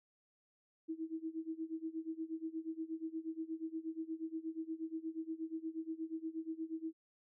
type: tone with tremolo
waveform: sine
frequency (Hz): 322.3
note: E4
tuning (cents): -39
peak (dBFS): -36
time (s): 0.88-6.93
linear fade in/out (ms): 20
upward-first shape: sine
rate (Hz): 8.4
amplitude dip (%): 90
effects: none